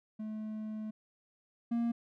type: tone pair in turn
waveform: triangle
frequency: 215.9 / 234.2 Hz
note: A3 / A#3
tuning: -33 / +8 cents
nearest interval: minor second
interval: 141 cents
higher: second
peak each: -35 / -27 dBFS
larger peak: second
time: 0.19-0.91 / 1.71-1.92 s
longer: first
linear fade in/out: 10 ms
effects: none